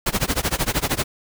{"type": "noise with tremolo", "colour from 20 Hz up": "pink", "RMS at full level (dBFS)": -19, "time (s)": [0.06, 1.04], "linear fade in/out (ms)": 5, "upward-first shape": "sine", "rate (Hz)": 13, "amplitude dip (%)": 95, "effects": []}